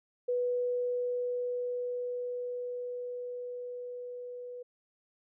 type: tone with level ramp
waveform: sine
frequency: 491.8 Hz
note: B4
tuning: 7 cents flat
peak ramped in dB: -27 to -40 dBFS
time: 0.28-4.63 s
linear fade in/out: 10 ms
effects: none